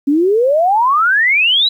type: exponential sweep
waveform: sine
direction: up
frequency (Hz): 271.8 to 4021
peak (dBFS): -9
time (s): 0.07-1.69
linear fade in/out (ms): 10
effects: 8-bit